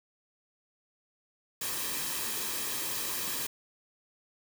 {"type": "noise with comb filter", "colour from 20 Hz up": "white", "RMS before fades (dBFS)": -34, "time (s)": [1.61, 3.47], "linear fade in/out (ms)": 5, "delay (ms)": 1.4, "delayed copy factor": -0.5, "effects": []}